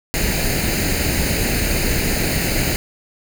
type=noise with comb filter; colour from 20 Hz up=pink; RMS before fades=-19 dBFS; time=0.14-2.76 s; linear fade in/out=0 ms; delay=0.44 ms; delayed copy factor=+0.7; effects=none